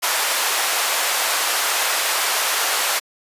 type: high-pass noise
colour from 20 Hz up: pink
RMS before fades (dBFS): -20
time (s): 0.02-3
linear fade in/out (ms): 20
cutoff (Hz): 760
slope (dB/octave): 12
effects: high-pass 400 Hz 12 dB/octave + resampled to 32000 Hz